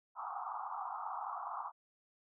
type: band-pass noise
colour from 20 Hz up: pink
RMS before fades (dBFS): -42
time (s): 0.15-1.72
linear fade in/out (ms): 50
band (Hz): 730 to 1300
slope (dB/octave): 96
effects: none